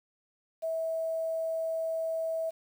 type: tone with quantisation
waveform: sine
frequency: 650 Hz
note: E5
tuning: 24 cents flat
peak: -29 dBFS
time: 0.62-2.51 s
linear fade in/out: 20 ms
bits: 9
effects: none